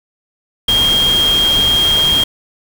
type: tone in noise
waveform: sine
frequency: 3227 Hz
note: G7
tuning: 50 cents sharp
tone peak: -10 dBFS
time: 0.68-2.24 s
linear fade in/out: 5 ms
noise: pink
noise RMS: -21 dBFS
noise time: 0.68-2.24 s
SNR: +8 dB
effects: none